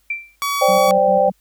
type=tone with exponential decay; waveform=sine; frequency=2349 Hz; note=D7; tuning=in tune; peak=-17 dBFS; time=0.1-0.36 s; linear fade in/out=5 ms; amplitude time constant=55 ms
type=tone; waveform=sawtooth; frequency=1133 Hz; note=C#6; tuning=37 cents sharp; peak=-15 dBFS; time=0.42-0.91 s; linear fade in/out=0 ms
type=chord; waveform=sine; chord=C suspended second; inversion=none; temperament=equal; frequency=523.3 / 587.3 / 784 Hz; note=C5 / D5 / G5; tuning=0 / 0 / 0 cents; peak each=-16 dBFS; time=0.61-1.3 s; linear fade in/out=10 ms
type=tone with tremolo; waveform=sine; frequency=190.1 Hz; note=F#3; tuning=47 cents sharp; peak=-23 dBFS; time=0.68-1.32 s; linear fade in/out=10 ms; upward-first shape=square; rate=5 Hz; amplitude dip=55%
effects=added 50 Hz sine -62 dBFS peak until 1.4 s + white hiss -62 dBFS RMS until 1.4 s